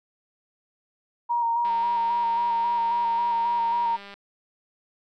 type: tone with vibrato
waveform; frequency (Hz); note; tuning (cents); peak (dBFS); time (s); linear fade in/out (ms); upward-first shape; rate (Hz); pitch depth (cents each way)
sine; 938; A#5; +11; -21; 1.29-3.97; 20; square; 3.7; 20
type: click train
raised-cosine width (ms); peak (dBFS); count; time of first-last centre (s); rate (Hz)
0.3; -27; 499; 1.65-4.14; 200
effects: none